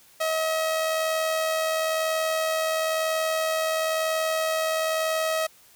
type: tone with amplitude modulation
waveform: sawtooth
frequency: 638 Hz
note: D#5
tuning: 43 cents sharp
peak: -18 dBFS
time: 0.2-5.47 s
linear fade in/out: 10 ms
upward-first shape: sine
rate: 81 Hz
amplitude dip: 30%
effects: white hiss -55 dBFS RMS until 5.75 s